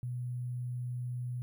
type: tone with sample-and-hold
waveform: sine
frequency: 123.47 Hz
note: B2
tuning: in tune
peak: -34 dBFS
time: 0.03-1.42 s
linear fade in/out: 0 ms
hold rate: 11025 Hz
effects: none